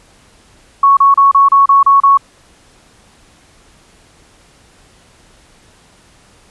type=tone bursts; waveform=sine; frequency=1108.7 Hz; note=C#6; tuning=in tune; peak=-4 dBFS; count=8; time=0.83-2.174 s; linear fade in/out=5 ms; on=140 ms; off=32 ms; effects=pink hiss -47 dBFS RMS until 6.5 s + resampled to 24000 Hz